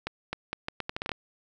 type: accelerating click train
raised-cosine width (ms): 0.3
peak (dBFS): -15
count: 11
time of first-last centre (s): 0.07-1.118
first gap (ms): 260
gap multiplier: 0.77
effects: none